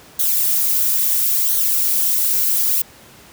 violet noise with flanger, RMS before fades -17 dBFS, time 0.19-2.82 s, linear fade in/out 5 ms, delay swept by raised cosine 0.39 to 3.59 ms, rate 0.74 Hz, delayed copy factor -0.65, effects pink hiss -44 dBFS RMS until 3.32 s + high-pass 80 Hz 12 dB/octave

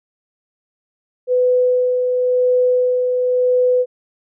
sine tone with tremolo, 500 Hz, B4, 21 cents sharp, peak -11 dBFS, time 1.27-3.86 s, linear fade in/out 50 ms, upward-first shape sine, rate 0.95 Hz, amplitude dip 35%, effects none

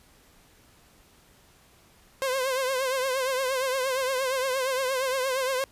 sawtooth tone with vibrato, 523.3 Hz, C5, in tune, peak -21 dBFS, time 2.22-5.64 s, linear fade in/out 0 ms, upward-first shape triangle, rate 8.6 Hz, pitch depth 86 cents each way, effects pink hiss -58 dBFS RMS until 5.71 s + resampled to 32000 Hz

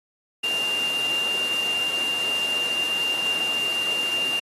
sine tone in noise, 2794 Hz, F7, in tune, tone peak -22 dBFS, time 0.43-4.4 s, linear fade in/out 10 ms, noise pink, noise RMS -33 dBFS, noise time 0.43-4.4 s, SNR +8 dB, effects high-pass 300 Hz 12 dB/octave + AAC 32 kbps

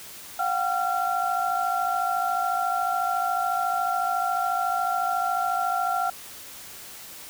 sine tone cluster, 716 / 770 / 1370 Hz, F5 / G5 / F6, +43 / -31 / -34 cents, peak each -27 dBFS, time 0.39-6.1 s, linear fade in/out 5 ms, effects white hiss -42 dBFS RMS until 7.29 s

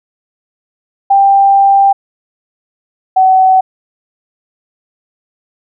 sine tone pair in turn, 790 / 754.9 Hz, G5 / F#5, +13 / +35 cents, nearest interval minor second, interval 78 cents, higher first, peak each -4 dBFS, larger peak neither, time 1.1-1.93 / 3.16-3.61 s, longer first, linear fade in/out 10 ms, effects none

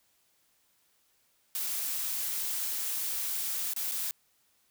blue noise with dropouts, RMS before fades -33 dBFS, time 1.55-4.11 s, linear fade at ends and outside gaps 0 ms, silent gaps 3.735-3.763 / 3.913-3.919 s, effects white hiss -70 dBFS RMS until 4.7 s

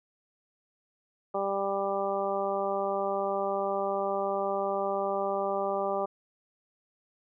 harmonic tone, 197.2 Hz, G3, 11 cents sharp, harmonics 1 / 2 / 3 / 4 / 5 / 6, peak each -41 / -33 / -31 / -33 / -39 / -36 dBFS, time 1.34-6.06 s, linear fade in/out 10 ms, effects none

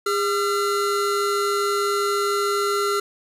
square tone pair together, 405 / 1362.3 Hz, G#4 / F6, -43 / -43 cents, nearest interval octave + major sixth, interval 2100 cents, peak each -23 / -24 dBFS, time 0.06-3 s, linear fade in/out 5 ms, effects low-pass 12000 Hz 12 dB/octave + 8-bit

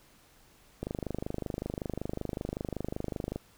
click train, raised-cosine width 2 ms, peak -20 dBFS, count 65, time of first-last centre 0.83-3.36 s, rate 25.3 Hz, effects pink hiss -61 dBFS RMS until 3.57 s

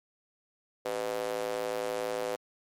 square tone with high-pass filter, 55.7 Hz, A1, 22 cents sharp, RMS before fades -33 dBFS, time 0.85-2.36 s, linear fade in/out 5 ms, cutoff 500 Hz, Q 3.6, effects MP3 64 kbps

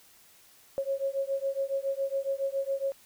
sine beating tone pair, 543 / 550.2 Hz, C#5 / C#5, -36 / -13 cents, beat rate 7.2 Hz, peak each -31 dBFS, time 0.78-2.92 s, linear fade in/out 0 ms, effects white hiss -58 dBFS RMS until 3.05 s

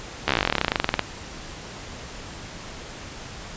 slowing click train, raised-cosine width 0.3 ms, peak -3 dBFS, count 26, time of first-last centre 0.28-0.993 s, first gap 13 ms, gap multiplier 1.06, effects pink hiss -38 dBFS RMS until 3.56 s + resampled to 16000 Hz

